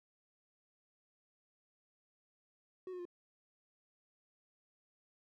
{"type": "tone with pitch steps", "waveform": "triangle", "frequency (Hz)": [371, 361.3, 351.8], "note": ["F#4", "F#4", "F4"], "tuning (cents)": [5, -41, 13], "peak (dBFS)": -40, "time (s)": [2.87, 3.053], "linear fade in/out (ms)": 2, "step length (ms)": 61, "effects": []}